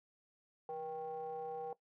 triangle ring-modulated tone, 154 Hz, D#3, 17 cents flat, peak -35 dBFS, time 0.69-1.73 s, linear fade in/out 2 ms, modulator 632 Hz, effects noise-tail reverb RT60 0.1 s tail -18 dB re dry

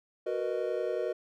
triangle chord, B major seventh, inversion second, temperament just, 370.4 / 463 / 493.9 / 617.4 Hz, F#4 / A#4 / B4 / D#5, +2 / -12 / 0 / -14 cents, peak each -33 dBFS, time 0.26-1.13 s, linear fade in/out 10 ms, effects none

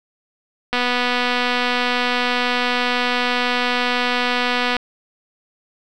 click train, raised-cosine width 0.3 ms, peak -4 dBFS, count 994, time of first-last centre 0.73-4.767 s, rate 246 Hz, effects none

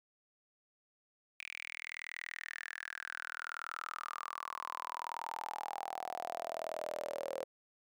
sawtooth tone with high-pass filter sweep, 40.65 Hz, E1, 23 cents flat, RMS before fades -43 dBFS, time 1.39-7.44 s, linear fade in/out 10 ms, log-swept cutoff 2400 to 530 Hz, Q 9.4, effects none

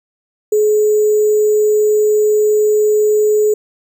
sine tone with sample-and-hold, 424.2 Hz, G#4, 37 cents sharp, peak -9 dBFS, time 0.52-3.54 s, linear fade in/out 5 ms, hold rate 7350 Hz, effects none

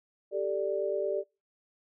sine chord, G suspended second, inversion none, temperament just, 392 / 441 / 588 Hz, G4 / A4 / D5, 0 / +4 / +2 cents, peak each -32 / -34 / -31 dBFS, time 0.31-1.24 s, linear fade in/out 50 ms, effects noise-tail reverb RT60 0.3 s tail -26 dB re dry

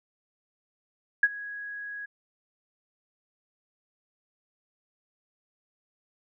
sine tone with ADSR envelope, 1661.2 Hz, G#6, in tune, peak -14 dBFS, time 1.23-2.06 s, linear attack 4 ms, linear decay 41 ms, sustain -21 dB, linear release 11 ms, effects none

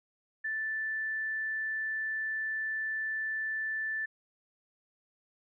sine tone, 1760 Hz, A6, in tune, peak -31 dBFS, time 0.44-4.06 s, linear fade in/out 10 ms, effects none

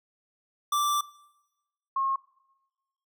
square / sine tone pair in turn, 1172 / 1080.2 Hz, D6 / C#6, -4 / -45 cents, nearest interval minor second, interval 141 cents, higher first, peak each -24 dBFS, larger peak neither, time 0.72-1.01 / 1.96-2.16 s, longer first, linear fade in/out 5 ms, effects noise-tail reverb RT60 1.0 s tail -21 dB re dry

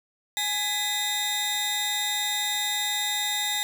sawtooth tone cluster, 835 / 2001 / 3689 Hz, G#5 / B6 / A#7, +9 / +22 / -19 cents, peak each -29 / -28 / -24 dBFS, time 0.37-3.63 s, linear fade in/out 0 ms, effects none

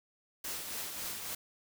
white noise with tremolo, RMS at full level -38 dBFS, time 0.44-1.35 s, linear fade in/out 5 ms, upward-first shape triangle, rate 3.6 Hz, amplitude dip 45%, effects none

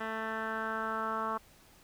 10% pulse tone with low-pass filter sweep, 221.3 Hz, A3, 10 cents sharp, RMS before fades -35 dBFS, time 0-1.38 s, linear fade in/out 10 ms, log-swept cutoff 2000 to 1200 Hz, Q 4.4, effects pink hiss -60 dBFS RMS until 1.83 s

